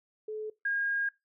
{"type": "tone pair in turn", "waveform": "sine", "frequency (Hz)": [430.5, 1625.4], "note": ["A4", "G#6"], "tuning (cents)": [-38, -38], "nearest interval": "octave + major seventh", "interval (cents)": 2300, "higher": "second", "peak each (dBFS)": [-34, -27], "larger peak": "second", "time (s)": [[0.28, 0.5], [0.65, 1.09]], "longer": "second", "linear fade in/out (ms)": 5, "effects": ["noise-tail reverb RT60 0.2 s tail -21 dB re dry"]}